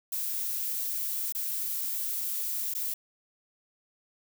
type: noise with dropouts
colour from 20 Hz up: violet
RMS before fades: -32 dBFS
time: 0.12-2.94 s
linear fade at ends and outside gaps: 5 ms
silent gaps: 1.324-1.348 / 2.739-2.749 s
effects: none